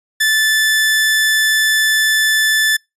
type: tone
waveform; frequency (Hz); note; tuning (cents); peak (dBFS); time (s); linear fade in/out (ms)
sawtooth; 1751; A6; -9; -8; 0.2-2.77; 10
effects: noise-tail reverb RT60 0.2 s tail -26 dB re dry + resampled to 32000 Hz